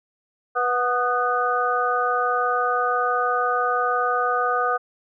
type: tone cluster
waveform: sine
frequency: 491.7 / 733 / 1233 / 1493 Hz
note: B4 / F#5 / D#6 / F#6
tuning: -8 / -16 / -16 / +15 cents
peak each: -26 / -25 / -22 / -27 dBFS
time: 0.55-4.78 s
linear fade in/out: 20 ms
effects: none